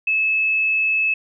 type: tone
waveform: sine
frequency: 2600 Hz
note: E7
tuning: 24 cents flat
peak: -16 dBFS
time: 0.07-1.14 s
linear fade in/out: 5 ms
effects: none